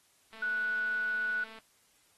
click train, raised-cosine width 0.3 ms, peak -36 dBFS, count 280, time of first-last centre 0.33-1.587 s, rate 222 Hz
sine tone, 1475 Hz, F#6, 6 cents flat, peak -29 dBFS, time 0.42-1.44 s, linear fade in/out 5 ms
effects white hiss -67 dBFS RMS until 2.17 s + AAC 32 kbps

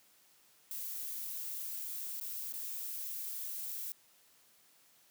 violet noise with dropouts, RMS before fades -41 dBFS, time 0.71-3.92 s, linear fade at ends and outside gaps 0 ms, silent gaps 1.792-1.795 / 2.199-2.212 / 2.524-2.538 s, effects white hiss -66 dBFS RMS until 5.1 s + high-pass 100 Hz 12 dB/octave

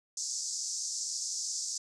white band-pass noise, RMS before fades -36 dBFS, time 0.17-1.78 s, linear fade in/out 5 ms, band 5000 to 7500 Hz, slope 48 dB/octave, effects none

